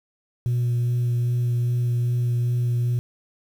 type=tone with vibrato; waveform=sine; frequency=121.1 Hz; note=B2; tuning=34 cents flat; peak=-17 dBFS; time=0.46-2.99 s; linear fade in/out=0 ms; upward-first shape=sine; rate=2.5 Hz; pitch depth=12 cents each way; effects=tanh soft clip ceiling -18 dBFS + 8-bit